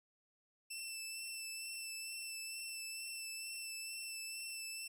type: tone with vibrato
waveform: 15% pulse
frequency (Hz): 2663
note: E7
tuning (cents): +17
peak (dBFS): -36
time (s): 0.7-4.88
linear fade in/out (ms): 10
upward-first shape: sine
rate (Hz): 2.2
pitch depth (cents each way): 19
effects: none